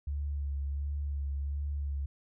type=tone with vibrato; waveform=sine; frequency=71 Hz; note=C#2; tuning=42 cents sharp; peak=-31 dBFS; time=0.07-2.06 s; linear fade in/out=5 ms; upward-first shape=sine; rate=1.4 Hz; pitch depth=28 cents each way; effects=none